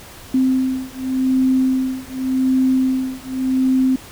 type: beating tone pair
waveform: sine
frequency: 260 / 260.87 Hz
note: C4 / C4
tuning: -11 / -5 cents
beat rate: 0.87 Hz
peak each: -18 dBFS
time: 0.34-3.96 s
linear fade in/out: 5 ms
effects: pink hiss -39 dBFS RMS until 4.11 s